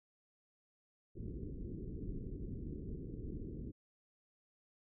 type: low-pass noise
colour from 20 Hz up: pink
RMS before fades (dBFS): -44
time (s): 1.15-3.72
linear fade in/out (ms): 20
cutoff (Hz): 410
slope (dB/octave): 48
effects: none